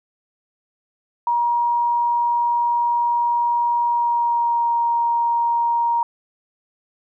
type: tone with pitch glide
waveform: sine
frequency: 950 to 939.1 Hz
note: A#5 to A#5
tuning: +33 to +13 cents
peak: -16 dBFS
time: 1.27-6.03 s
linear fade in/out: 2 ms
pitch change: -20 cents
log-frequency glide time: 3.86-4.71 s
effects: none